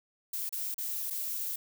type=noise with dropouts; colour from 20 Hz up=violet; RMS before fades=-35 dBFS; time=0.33-1.56 s; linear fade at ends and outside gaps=5 ms; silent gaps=0.493-0.525 / 0.744-0.78 / 1.102-1.106 s; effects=none